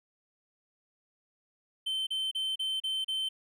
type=tone bursts; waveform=triangle; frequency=3090 Hz; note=G7; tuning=26 cents flat; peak=-28 dBFS; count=6; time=1.86-3.29 s; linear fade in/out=10 ms; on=210 ms; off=34 ms; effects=none